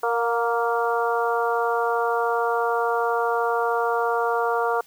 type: harmonic tone with a mistuned harmonic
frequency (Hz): 233.1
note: A#3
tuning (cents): 0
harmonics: 2 / 3 / 4 / 5 / 6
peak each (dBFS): -24 / -26 / -27 / -28 / -29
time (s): 0.03-4.81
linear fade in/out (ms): 5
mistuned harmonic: 3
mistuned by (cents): +24
effects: white hiss -54 dBFS RMS until 4.86 s